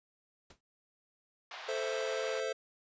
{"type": "noise with exponential decay", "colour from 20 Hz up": "pink", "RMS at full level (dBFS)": -50, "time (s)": [0.5, 0.61], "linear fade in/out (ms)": 5, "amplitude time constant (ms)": 22}
{"type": "band-pass noise", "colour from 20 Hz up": "pink", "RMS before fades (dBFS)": -46, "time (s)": [1.51, 2.4], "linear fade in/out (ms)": 2, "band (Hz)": [690, 4500], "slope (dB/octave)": 24}
{"type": "chord", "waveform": "square", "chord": "A minor", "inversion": "none", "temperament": "equal", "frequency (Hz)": [440, 523.3, 659.3], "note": ["A4", "C5", "E5"], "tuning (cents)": [0, 0, 0], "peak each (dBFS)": [-38, -37, -41], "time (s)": [1.68, 2.53], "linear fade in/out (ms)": 10}
{"effects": ["resampled to 16000 Hz"]}